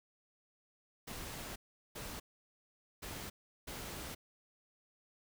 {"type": "noise bursts at uneven times", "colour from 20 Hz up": "pink", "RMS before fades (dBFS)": -45, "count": 4, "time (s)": [[1.07, 1.56], [1.95, 2.2], [3.02, 3.3], [3.67, 4.15]], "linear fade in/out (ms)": 10, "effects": []}